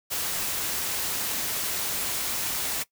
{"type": "noise", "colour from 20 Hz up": "white", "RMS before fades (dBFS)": -29, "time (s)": [0.1, 2.84], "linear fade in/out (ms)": 20, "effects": ["noise-tail reverb RT60 0.1 s tail -20 dB re dry"]}